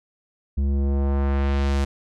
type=tone with low-pass filter sweep; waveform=square; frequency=69.3 Hz; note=C#2; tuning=in tune; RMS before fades=-21 dBFS; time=0.57-1.85 s; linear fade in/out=10 ms; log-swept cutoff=180 to 8900 Hz; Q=0.81; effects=none